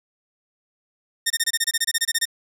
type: tone bursts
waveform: 10% pulse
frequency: 1830 Hz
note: A#6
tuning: 32 cents flat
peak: -9 dBFS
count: 15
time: 1.26-2.255 s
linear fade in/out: 10 ms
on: 43 ms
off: 25 ms
effects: none